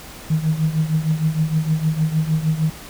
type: tone with tremolo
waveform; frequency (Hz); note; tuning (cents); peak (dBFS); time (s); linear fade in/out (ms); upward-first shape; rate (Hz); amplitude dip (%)
sine; 157.5; D#3; +21; -12; 0.3-2.7; 5; triangle; 6.5; 85
effects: tanh soft clip ceiling -8 dBFS + pink hiss -38 dBFS RMS until 2.89 s